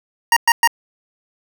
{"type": "tone bursts", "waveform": "25% pulse", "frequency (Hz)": 934, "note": "A#5", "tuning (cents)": 3, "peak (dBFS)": -6, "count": 3, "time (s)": [0.32, 0.675], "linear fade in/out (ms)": 2, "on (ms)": 45, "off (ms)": 110, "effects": []}